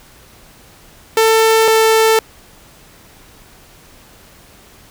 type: tone pair in turn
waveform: sawtooth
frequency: 445.6 / 443.8 Hz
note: A4 / A4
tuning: +22 / +15 cents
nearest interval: unison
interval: 7 cents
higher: first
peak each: -5 dBFS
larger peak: neither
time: 1.17-1.68 / 1.68-2.19 s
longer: neither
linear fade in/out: 2 ms
effects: pink hiss -44 dBFS RMS until 4.9 s